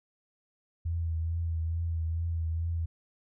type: tone with vibrato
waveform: sine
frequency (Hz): 82.6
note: E2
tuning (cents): +4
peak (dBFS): -28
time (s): 0.85-2.86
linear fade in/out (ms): 10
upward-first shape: triangle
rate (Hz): 2.3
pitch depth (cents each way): 40
effects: none